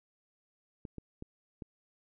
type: clicks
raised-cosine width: 3 ms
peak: -29 dBFS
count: 4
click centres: 0.852 / 0.983 / 1.224 / 1.622 s
effects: none